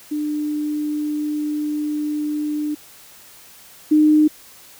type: tone pair in turn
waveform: sine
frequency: 299.4 / 305 Hz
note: D4 / D#4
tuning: +33 / -34 cents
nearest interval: unison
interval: 33 cents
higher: second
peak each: -20 / -10 dBFS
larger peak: second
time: 0.11-2.75 / 3.91-4.28 s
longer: first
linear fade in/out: 10 ms
effects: white hiss -45 dBFS RMS until 4.79 s